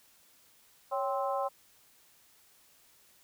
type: harmonic tone with a mistuned harmonic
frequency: 261.6 Hz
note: C4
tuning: in tune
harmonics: 2 / 3 / 4 / 5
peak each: -33 / -34 / -35 / -41 dBFS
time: 0.91-1.49 s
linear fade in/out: 20 ms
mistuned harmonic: 2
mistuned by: +100 cents
effects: white hiss -63 dBFS RMS until 3.23 s